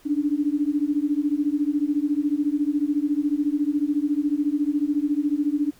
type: beating tone pair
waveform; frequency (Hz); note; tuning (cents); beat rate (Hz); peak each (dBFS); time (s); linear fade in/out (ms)
sine; 286 / 300; D4 / D4; -46 / +37; 14; -23; 0.05-5.71; 20
effects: pink hiss -55 dBFS RMS until 5.79 s